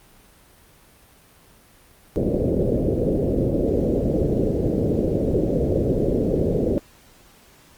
white low-pass noise, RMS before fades -21 dBFS, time 2.16-6.78 s, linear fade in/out 0 ms, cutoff 540 Hz, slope 48 dB/octave, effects pink hiss -52 dBFS RMS until 7.77 s + Opus 32 kbps

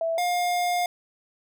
sine / square tone pair in turn, 659 / 709.7 Hz, E5 / F5, -1 / +28 cents, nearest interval minor second, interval 129 cents, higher second, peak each -23 dBFS, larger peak neither, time 0.01-0.18 / 0.18-0.86 s, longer second, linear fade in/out 2 ms, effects none

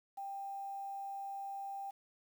sine tone with quantisation, 790 Hz, G5, 13 cents sharp, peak -40 dBFS, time 0.17-1.91 s, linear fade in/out 10 ms, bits 10, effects none

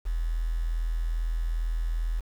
sine tone with quantisation, 41.2 Hz, E1, in tune, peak -25 dBFS, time 0.05-2.21 s, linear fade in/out 20 ms, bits 8, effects none

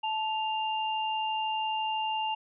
sine tone pair together, 874 / 2794 Hz, A5 / F7, -12 / 0 cents, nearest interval octave + minor sixth, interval 2012 cents, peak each -29 / -34 dBFS, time 0.03-2.35 s, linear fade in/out 10 ms, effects none

